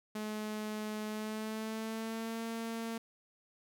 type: tone with pitch glide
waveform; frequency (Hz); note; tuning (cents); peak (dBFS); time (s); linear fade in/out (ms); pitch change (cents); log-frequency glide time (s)
sawtooth; 213.7 to 227.7; G#3 to A#3; +50 to -40; -33; 0.15-2.98; 5; +110; 1.07-2.43
effects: none